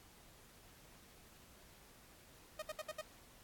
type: tone bursts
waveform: sawtooth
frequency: 619 Hz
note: D#5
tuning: 9 cents flat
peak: -37 dBFS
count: 5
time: 2.59-3.014 s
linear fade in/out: 5 ms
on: 32 ms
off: 66 ms
effects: pink hiss -62 dBFS RMS until 3.43 s + AAC 64 kbps